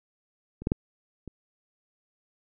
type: clicks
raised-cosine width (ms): 3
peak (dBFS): -26 / -12 / -10 / -26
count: 4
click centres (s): 0.62 / 0.671 / 0.719 / 1.277
effects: none